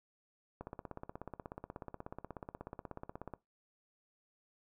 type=click train; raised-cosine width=1 ms; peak=-29 dBFS; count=46; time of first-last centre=0.61-3.337 s; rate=16.5 Hz; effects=noise-tail reverb RT60 0.2 s tail -20 dB re dry